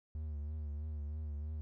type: tone with vibrato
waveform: triangle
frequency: 75.2 Hz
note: D2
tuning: 42 cents sharp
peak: -36 dBFS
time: 0.15-1.61 s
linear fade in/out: 0 ms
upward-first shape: triangle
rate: 3.1 Hz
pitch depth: 72 cents each way
effects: none